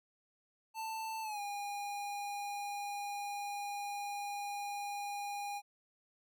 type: tone with pitch glide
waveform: square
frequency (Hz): 887 to 813.4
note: A5 to G#5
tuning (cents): +14 to -36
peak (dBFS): -39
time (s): 0.74-5.62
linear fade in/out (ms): 50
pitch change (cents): -150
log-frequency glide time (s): 1.22-1.4
effects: none